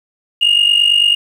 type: tone pair together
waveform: sine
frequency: 2822 / 2871 Hz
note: F7 / F7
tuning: +17 / +47 cents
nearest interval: unison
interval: 30 cents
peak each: -10 dBFS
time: 0.41-1.15 s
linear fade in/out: 10 ms
effects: tanh soft clip ceiling -5 dBFS + 7-bit